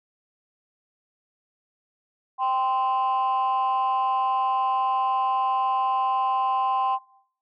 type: tone pair together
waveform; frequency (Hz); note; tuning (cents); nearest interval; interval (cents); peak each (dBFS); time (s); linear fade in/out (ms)
sine; 784.8 / 1039; G5 / C6; +2 / -12; perfect fourth; 486; -22; 2.38-6.99; 50
effects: noise-tail reverb RT60 0.6 s tail -20 dB re dry + tanh soft clip ceiling -17 dBFS